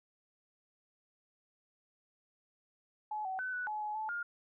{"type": "tone with pitch steps", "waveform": "sine", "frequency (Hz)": [851, 757, 1511, 1481, 851, 845, 868, 1414], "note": ["G#5", "F#5", "F#6", "F#6", "G#5", "G#5", "A5", "F6"], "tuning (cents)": [42, 39, 36, 1, 42, 30, -24, 21], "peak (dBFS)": -35, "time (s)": [3.11, 4.23], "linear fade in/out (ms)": 5, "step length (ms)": 140, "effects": []}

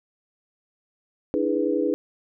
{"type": "chord", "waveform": "sine", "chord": "E dominant seventh", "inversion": "third", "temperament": "equal with one note detuned", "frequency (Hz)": [293.7, 324.3, 415.3, 493.9], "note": ["D4", "E4", "G#4", "B4"], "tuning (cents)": [0, -28, 0, 0], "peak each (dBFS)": -26, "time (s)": [1.34, 1.94], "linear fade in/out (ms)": 0, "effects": []}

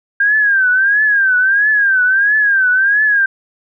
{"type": "tone with vibrato", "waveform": "sine", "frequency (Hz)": 1600, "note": "G6", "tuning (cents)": 35, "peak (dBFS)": -9, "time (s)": [0.2, 3.26], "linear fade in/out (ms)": 5, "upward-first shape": "triangle", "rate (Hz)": 1.5, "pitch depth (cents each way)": 150, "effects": []}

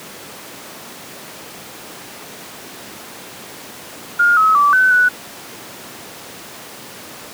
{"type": "tone with pitch steps", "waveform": "sine", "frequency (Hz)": [1417, 1284, 1157, 1516, 1480], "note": ["F6", "E6", "D6", "F#6", "F#6"], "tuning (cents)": [25, -46, -26, 42, 0], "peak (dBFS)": -9, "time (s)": [4.19, 5.09], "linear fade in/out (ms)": 10, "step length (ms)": 180, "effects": ["pink hiss -34 dBFS RMS until 7.33 s", "high-pass 200 Hz 12 dB/octave"]}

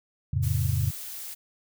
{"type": "chord", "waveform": "sine", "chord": "F augmented", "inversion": "none", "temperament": "just", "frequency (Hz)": [87.31, 109.13, 136.42], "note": ["F2", "A2", "C#3"], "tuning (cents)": [0, -14, -27], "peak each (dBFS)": -27, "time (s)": [0.33, 0.91], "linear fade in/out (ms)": 5}
{"type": "noise", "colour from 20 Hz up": "blue", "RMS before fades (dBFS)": -38, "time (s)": [0.42, 1.35], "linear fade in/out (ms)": 20}
{"effects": []}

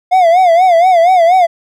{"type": "tone with vibrato", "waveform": "triangle", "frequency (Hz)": 706, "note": "F5", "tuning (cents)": 19, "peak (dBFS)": -3, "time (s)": [0.11, 1.47], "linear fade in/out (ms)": 20, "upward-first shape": "sine", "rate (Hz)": 4.2, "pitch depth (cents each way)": 120, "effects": []}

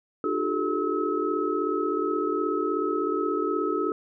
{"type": "tone cluster", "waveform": "sine", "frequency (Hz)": [300.2, 356.7, 393.1, 435.8, 1289], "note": ["D4", "F4", "G4", "A4", "E6"], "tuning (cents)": [38, 37, 5, -17, -39], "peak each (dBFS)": -30, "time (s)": [0.24, 3.92], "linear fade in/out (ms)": 2, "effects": []}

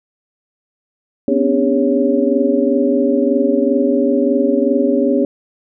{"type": "tone cluster", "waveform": "sine", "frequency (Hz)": [245.6, 267.7, 290.7, 403.5, 556], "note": ["B3", "C4", "D4", "G#4", "C#5"], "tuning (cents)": [-9, 40, -18, -50, 5], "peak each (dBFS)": -18, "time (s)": [1.28, 5.25], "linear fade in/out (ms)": 2, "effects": []}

